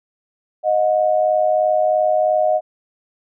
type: tone pair together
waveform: sine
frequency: 622.3 / 725.3 Hz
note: D#5 / F#5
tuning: 0 / -35 cents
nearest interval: minor third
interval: 265 cents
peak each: -15 / -18 dBFS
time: 0.63-2.61 s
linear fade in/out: 50 ms
effects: none